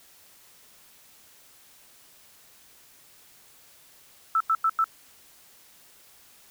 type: tone bursts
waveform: sine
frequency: 1318.5 Hz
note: E6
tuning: in tune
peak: -19 dBFS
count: 4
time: 4.35-4.842 s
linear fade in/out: 2 ms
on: 54 ms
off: 92 ms
effects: white hiss -55 dBFS RMS until 6.5 s